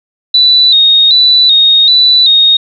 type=tone with vibrato; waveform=sine; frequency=3845 Hz; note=B7; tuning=47 cents flat; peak=-3 dBFS; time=0.34-2.57 s; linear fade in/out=5 ms; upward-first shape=square; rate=1.3 Hz; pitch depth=56 cents each way; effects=none